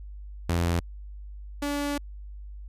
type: tone pair in turn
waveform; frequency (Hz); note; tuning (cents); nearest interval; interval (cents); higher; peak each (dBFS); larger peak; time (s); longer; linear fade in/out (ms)
sawtooth; 85.5 / 287.6; F2 / D4; -36 / -36; octave + major sixth; 2100; second; -19 / -23; first; 0.49-0.8 / 1.62-1.98; second; 5
effects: added 50 Hz sine -38 dBFS peak until 2.68 s + resampled to 32000 Hz